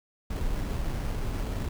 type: noise with sample-and-hold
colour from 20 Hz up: brown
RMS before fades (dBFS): -30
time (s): 0.3-1.69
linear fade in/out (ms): 5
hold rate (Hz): 3675
effects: none